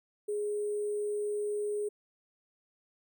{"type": "tone with sample-and-hold", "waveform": "sine", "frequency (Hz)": 416.1, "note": "G#4", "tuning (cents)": 3, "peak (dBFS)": -30, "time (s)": [0.28, 1.89], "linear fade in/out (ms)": 10, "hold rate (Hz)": 8820, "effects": []}